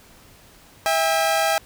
sawtooth tone pair together, 651.9 / 803 Hz, E5 / G5, -19 / +41 cents, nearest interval major third, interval 360 cents, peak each -17 dBFS, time 0.86-1.58 s, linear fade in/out 0 ms, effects pink hiss -50 dBFS RMS until 1.65 s

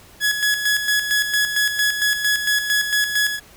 sawtooth tone with tremolo, 1686 Hz, G#6, 26 cents sharp, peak -12 dBFS, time 0.2-3.4 s, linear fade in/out 50 ms, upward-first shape square, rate 4.4 Hz, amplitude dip 55%, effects pink hiss -47 dBFS RMS until 3.56 s

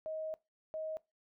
sine tone pair in turn, 630 / 630 Hz, D#5 / D#5, +21 / +21 cents, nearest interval unison, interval 0 cents, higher neither, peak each -37 / -37 dBFS, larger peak neither, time 0.06-0.34 / 0.74-0.97 s, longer first, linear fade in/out 0 ms, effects noise-tail reverb RT60 0.2 s tail -20 dB re dry

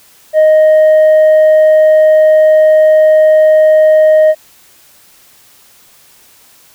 sine tone with tanh clipping, 622.3 Hz, D#5, in tune, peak -4 dBFS, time 0.33-4.35 s, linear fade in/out 50 ms, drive 2 dB, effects white hiss -44 dBFS RMS until 6.74 s

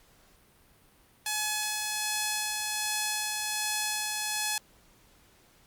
5% pulse tone with tremolo, 850 Hz, G#5, 40 cents sharp, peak -16 dBFS, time 1.26-4.58 s, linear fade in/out 2 ms, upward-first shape sine, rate 1.3 Hz, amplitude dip 25%, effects pink hiss -61 dBFS RMS until 5.66 s + Opus 48 kbps

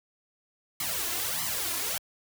white noise with flanger, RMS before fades -31 dBFS, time 0.8-1.98 s, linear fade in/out 2 ms, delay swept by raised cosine 0.96 to 2.96 ms, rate 1.6 Hz, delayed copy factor +0.95, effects high-pass 60 Hz 12 dB/octave

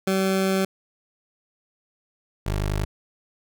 20% pulse tone pair in turn, 191.3 / 50.67 Hz, G3 / G#1, -42 / -42 cents, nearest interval octave + major seventh, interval 2300 cents, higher first, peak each -15 / -18 dBFS, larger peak first, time 0.07-0.65 / 2.46-2.85 s, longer first, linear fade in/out 5 ms, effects none

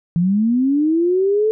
sine linear sweep, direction up, 164.81 to 441.6 Hz, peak -13 dBFS, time 0.16-1.51 s, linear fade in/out 0 ms, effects none

